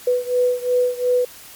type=beating tone pair; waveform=sine; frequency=494.4 / 497.2 Hz; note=B4 / B4; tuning=+2 / +12 cents; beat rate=2.8 Hz; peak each=-18 / -20 dBFS; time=0.07-1.25 s; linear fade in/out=5 ms; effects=white hiss -41 dBFS RMS until 1.55 s + MP3 96 kbps